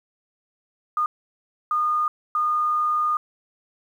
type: tone bursts at uneven times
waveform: sine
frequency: 1222 Hz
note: D#6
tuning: 32 cents flat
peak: -19 dBFS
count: 3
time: 0.97-1.06 / 1.71-2.08 / 2.35-3.17 s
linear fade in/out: 2 ms
effects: 9-bit